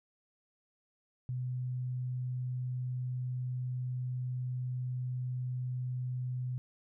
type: tone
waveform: sine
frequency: 126 Hz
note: B2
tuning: 35 cents sharp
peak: -33 dBFS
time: 1.29-6.58 s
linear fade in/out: 0 ms
effects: none